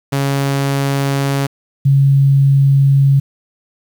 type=tone pair in turn; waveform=sawtooth / sine; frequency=138.59 / 138.03 Hz; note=C#3 / C#3; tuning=0 / -7 cents; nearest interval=unison; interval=7 cents; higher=first; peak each=-10 / -7 dBFS; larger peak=second; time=0.12-1.47 / 1.85-3.2 s; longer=neither; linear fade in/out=10 ms; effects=7-bit